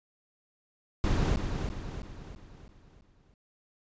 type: noise with echo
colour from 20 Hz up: brown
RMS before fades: -26 dBFS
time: 1.04-1.36 s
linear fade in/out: 0 ms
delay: 330 ms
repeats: 6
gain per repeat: -6 dB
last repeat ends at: 3.34 s
effects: resampled to 16000 Hz